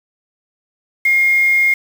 sine tone with quantisation, 2136 Hz, C7, 35 cents sharp, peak -10 dBFS, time 1.05-1.74 s, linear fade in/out 5 ms, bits 5, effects none

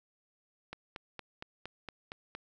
click train, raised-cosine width 0.3 ms, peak -25 dBFS, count 8, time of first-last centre 0.73-2.35 s, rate 4.32 Hz, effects none

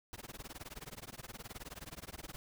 pink noise with tremolo, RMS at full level -45 dBFS, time 0.13-2.36 s, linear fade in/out 0 ms, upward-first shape sine, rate 19 Hz, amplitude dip 100%, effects none

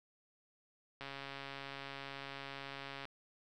click train, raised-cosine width 0.3 ms, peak -29 dBFS, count 283, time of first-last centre 1.01-3.053 s, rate 138 Hz, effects none

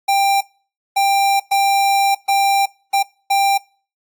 square tone bursts at uneven times, 791 Hz, G5, 15 cents sharp, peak -13 dBFS, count 6, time 0.08-0.41 / 0.96-1.4 / 1.51-2.15 / 2.28-2.66 / 2.93-3.03 / 3.3-3.58 s, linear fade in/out 10 ms, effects noise-tail reverb RT60 0.4 s tail -25 dB re dry + AAC 64 kbps

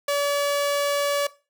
sawtooth tone, 572 Hz, D5, 46 cents flat, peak -17 dBFS, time 0.08-1.27 s, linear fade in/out 5 ms, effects noise-tail reverb RT60 0.3 s tail -18 dB re dry

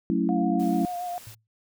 sine chord, F# minor seventh, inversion none, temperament equal, 185 / 220 / 277.2 / 329.6 Hz, F#3 / A3 / C#4 / E4, 0 / 0 / 0 / 0 cents, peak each -27 dBFS, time 0.1-0.85 s, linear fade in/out 0 ms
sine tone with vibrato, 710 Hz, F5, 28 cents sharp, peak -29 dBFS, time 0.29-1.18 s, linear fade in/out 0 ms, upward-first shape sine, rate 7 Hz, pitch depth 28 cents each way
white noise, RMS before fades -47 dBFS, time 0.59-1.35 s, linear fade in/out 10 ms
sine tone with exponential decay, 110 Hz, A2, in tune, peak -37 dBFS, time 1.27-1.47 s, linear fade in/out 0 ms, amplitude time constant 42 ms
effects none

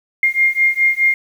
sine beating tone pair, 2119 / 2123.8 Hz, C7 / C7, +21 / +25 cents, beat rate 4.8 Hz, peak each -15 dBFS, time 0.23-1.14 s, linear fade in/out 2 ms, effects 7-bit

